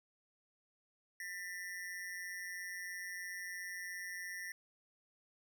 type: ring-modulated tone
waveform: square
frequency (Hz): 1885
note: A#6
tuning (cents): +19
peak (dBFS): -40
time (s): 1.2-4.52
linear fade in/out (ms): 2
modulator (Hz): 91.5
effects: none